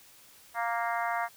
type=harmonic tone; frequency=233.1 Hz; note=A#3; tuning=in tune; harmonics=3 / 4 / 5 / 6 / 7 / 8 / 9; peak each=-32 / -34 / -36 / -38 / -39 / -40 / -41 dBFS; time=0.54-1.29 s; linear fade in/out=50 ms; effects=white hiss -56 dBFS RMS until 1.36 s